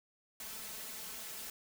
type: noise with comb filter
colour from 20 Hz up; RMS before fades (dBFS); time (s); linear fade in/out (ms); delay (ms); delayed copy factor
white; -45; 0.4-1.5; 2; 4.6; +0.75
effects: none